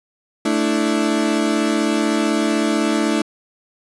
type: chord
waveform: 35% pulse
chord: A suspended fourth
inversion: none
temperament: equal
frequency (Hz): 220 / 293.7 / 329.6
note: A3 / D4 / E4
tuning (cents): 0 / 0 / 0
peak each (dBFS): -19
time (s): 0.45-3.22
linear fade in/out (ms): 5
effects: resampled to 24000 Hz